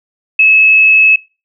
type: tone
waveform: sine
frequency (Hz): 2589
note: E7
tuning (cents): -32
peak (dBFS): -4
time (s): 0.39-1.16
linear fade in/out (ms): 5
effects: noise-tail reverb RT60 0.3 s tail -22 dB re dry